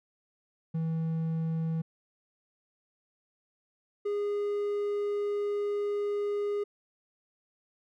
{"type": "tone pair in turn", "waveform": "triangle", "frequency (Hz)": [162.2, 410.4], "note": ["E3", "G#4"], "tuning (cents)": [-28, -21], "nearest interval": "octave + major third", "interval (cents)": 1607, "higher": "second", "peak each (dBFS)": -26, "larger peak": "neither", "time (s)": [[0.74, 1.82], [4.05, 6.64]], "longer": "second", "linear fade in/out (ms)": 10, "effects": []}